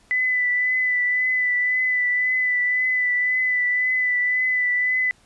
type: tone with vibrato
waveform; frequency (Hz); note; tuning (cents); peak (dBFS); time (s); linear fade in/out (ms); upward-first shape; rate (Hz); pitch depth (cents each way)
sine; 1996; B6; +18; -18; 0.11-5.11; 0; triangle; 1.9; 24
effects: pink hiss -57 dBFS RMS until 5.25 s + resampled to 24000 Hz